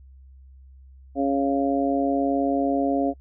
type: harmonic tone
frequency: 138.59 Hz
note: C#3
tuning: in tune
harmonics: 2 / 3 / 4 / 5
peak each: -22 / -30 / -27 / -26 dBFS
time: 1.15-3.14 s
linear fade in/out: 50 ms
effects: noise-tail reverb RT60 0.1 s tail -26 dB re dry + added 66 Hz sine -45 dBFS peak until 3.2 s